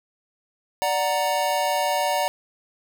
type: chord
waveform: square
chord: D augmented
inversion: none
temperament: equal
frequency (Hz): 587.3 / 740 / 932.3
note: D5 / F#5 / A#5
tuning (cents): 0 / 0 / 0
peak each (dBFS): -26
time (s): 0.82-2.28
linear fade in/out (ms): 0
effects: none